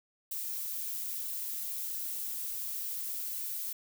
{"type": "noise", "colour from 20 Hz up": "violet", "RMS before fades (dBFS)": -37, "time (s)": [0.31, 3.73], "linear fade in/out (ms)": 5, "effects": []}